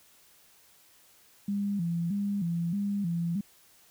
sine tone with vibrato, 185 Hz, F#3, in tune, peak -27 dBFS, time 1.48-3.41 s, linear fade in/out 5 ms, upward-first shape square, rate 1.6 Hz, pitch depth 150 cents each way, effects white hiss -60 dBFS RMS until 3.9 s

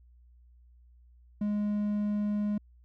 triangle tone, 207.7 Hz, G#3, in tune, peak -25 dBFS, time 1.41-2.58 s, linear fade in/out 5 ms, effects added 60 Hz sine -55 dBFS peak until 2.84 s

